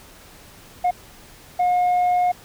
sine tone bursts at uneven times, 718 Hz, F5, 48 cents sharp, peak -13 dBFS, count 2, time 0.84-0.91 / 1.59-2.32 s, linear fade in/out 10 ms, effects tanh soft clip ceiling -15 dBFS + pink hiss -46 dBFS RMS until 2.44 s

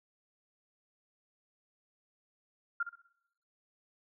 sine tone with echo, 1396.9 Hz, F6, in tune, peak -29 dBFS, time 2.8-2.83 s, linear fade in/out 5 ms, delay 63 ms, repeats 4, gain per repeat -9 dB, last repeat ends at 3.082 s, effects noise-tail reverb RT60 0.9 s tail -23 dB re dry

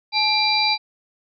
harmonic tone with a mistuned harmonic, 790 Hz, G5, 13 cents sharp, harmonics 1 / 3 / 5 / 6, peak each -22 / -22 / -22 / -22 dBFS, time 0.12-0.78 s, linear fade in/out 50 ms, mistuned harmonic 1, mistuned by +130 cents, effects none

